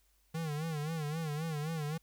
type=tone with vibrato; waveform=square; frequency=155.56 Hz; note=D#3; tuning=in tune; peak=-35 dBFS; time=0.34-1.98 s; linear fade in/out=10 ms; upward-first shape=sine; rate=3.8 Hz; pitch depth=110 cents each way; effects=added 50 Hz sine -70 dBFS peak until 2.02 s + white hiss -73 dBFS RMS until 2.02 s